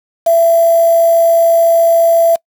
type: tone with quantisation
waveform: sine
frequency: 669 Hz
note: E5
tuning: 25 cents sharp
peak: -6 dBFS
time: 0.26-2.36 s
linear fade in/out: 10 ms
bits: 4
effects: noise-tail reverb RT60 0.1 s tail -25 dB re dry